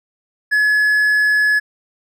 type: tone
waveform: triangle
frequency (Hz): 1701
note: G#6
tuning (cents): +41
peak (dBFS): -10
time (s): 0.51-1.6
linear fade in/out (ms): 20
effects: none